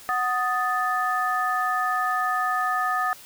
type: tone cluster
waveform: sine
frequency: 740 / 1246 / 1756 Hz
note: F#5 / D#6 / A6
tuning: 0 / +2 / -4 cents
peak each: -27 / -24 / -28 dBFS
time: 0.09-3.13 s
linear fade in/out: 0 ms
effects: white hiss -46 dBFS RMS until 3.25 s